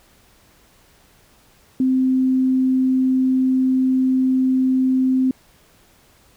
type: tone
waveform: sine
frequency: 259.7 Hz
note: C4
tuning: 13 cents flat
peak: -14 dBFS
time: 1.8-5.31 s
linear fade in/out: 2 ms
effects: pink hiss -54 dBFS RMS until 6.36 s